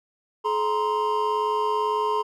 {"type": "tone cluster", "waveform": "triangle", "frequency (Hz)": [427, 939, 1037], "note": ["G#4", "A#5", "C6"], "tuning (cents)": [48, 12, -16], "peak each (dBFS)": -24, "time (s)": [0.44, 2.23], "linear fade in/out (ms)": 20, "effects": []}